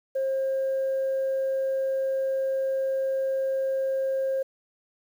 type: tone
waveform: sine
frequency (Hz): 534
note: C5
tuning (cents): +35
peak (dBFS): -22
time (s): 0.15-4.43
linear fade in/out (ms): 10
effects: tanh soft clip ceiling -21 dBFS + 9-bit